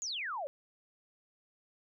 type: exponential sweep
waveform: sine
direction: down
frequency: 7040 to 528 Hz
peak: -35 dBFS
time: 0.02-0.47 s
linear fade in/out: 0 ms
effects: none